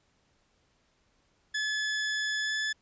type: tone with pitch glide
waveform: sawtooth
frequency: 1718 to 1729 Hz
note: A6 to A6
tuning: -42 to -31 cents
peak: -25 dBFS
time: 1.54-2.73 s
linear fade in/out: 10 ms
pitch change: +11 cents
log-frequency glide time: 2.41-2.52 s
effects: pink hiss -70 dBFS RMS until 2.81 s + resampled to 16000 Hz